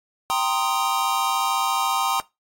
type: chord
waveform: square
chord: C minor seventh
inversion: second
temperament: equal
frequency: 784 / 932.3 / 1046.5 / 1244.5 Hz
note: G5 / Bb5 / C6 / Eb6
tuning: 0 / 0 / 0 / 0 cents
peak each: -27 dBFS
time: 0.3-2.2 s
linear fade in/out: 0 ms
effects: noise-tail reverb RT60 0.2 s tail -19 dB re dry + AAC 64 kbps